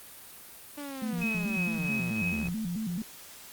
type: linear sweep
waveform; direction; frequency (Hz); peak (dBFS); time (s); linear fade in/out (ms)
sawtooth; down; 293.7 to 64; -33; 0.77-2.5; 10
type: tone with vibrato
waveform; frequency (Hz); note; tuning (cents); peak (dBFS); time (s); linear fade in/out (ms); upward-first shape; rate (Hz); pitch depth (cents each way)
sine; 196; G3; 0; -30; 1.02-3.02; 2; square; 4.6; 200
type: tone with tremolo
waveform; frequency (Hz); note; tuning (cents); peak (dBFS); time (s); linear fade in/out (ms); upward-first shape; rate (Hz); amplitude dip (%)
sine; 2544; D#7; +38; -29; 1.21-2.48; 10; sine; 3.1; 60
effects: white hiss -48 dBFS RMS until 3.52 s + Opus 32 kbps